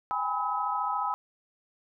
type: tone cluster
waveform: sine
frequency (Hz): 793 / 827 / 996 / 1281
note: G5 / G#5 / B5 / E6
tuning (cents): +20 / -8 / +14 / -50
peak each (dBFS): -37 / -33 / -31 / -31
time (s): 0.11-1.14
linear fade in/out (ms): 0
effects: none